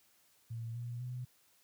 sine tone with pitch steps, 115 / 119.88 / 124.97 Hz, A#2 / A#2 / B2, -23 / +49 / +21 cents, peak -38 dBFS, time 0.5-1.25 s, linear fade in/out 10 ms, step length 250 ms, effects white hiss -69 dBFS RMS until 1.63 s + high-pass 60 Hz 12 dB/octave

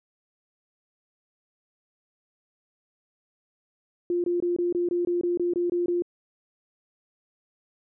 sine tone bursts, 350 Hz, F4, 4 cents sharp, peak -22 dBFS, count 12, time 4.1-6.022 s, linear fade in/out 2 ms, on 140 ms, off 22 ms, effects none

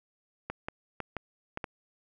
clicks, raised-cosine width 0.5 ms, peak -19 dBFS, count 6, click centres 0.5 / 0.685 / 1.003 / 1.167 / 1.574 / 1.642 s, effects none

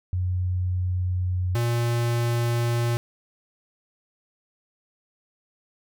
sine / square tone pair in turn, 90.9 / 118.39 Hz, F#2 / A#2, -30 / +27 cents, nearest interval perfect fourth, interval 457 cents, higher second, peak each -22 dBFS, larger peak neither, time 0.13-1.55 / 1.55-2.97 s, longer neither, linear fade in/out 0 ms, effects none

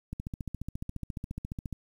click train, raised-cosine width 5 ms, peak -23 dBFS, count 24, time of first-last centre 0.13-1.727 s, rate 14.4 Hz, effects 9-bit

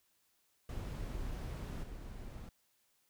brown noise with level steps, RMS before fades -41 / -47 dBFS, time 0.69-2.49 s, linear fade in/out 2 ms, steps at 1.83 s, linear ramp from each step 5 ms, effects white hiss -75 dBFS RMS until 3.09 s

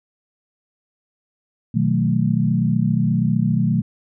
sine chord, B dominant seventh, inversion none, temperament equal with one note detuned, 123.47 / 156.65 / 185 / 220 Hz, B2 / D#3 / F#3 / A3, 0 / +12 / 0 / 0 cents, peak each -21 dBFS, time 1.74-3.82 s, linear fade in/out 10 ms, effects none

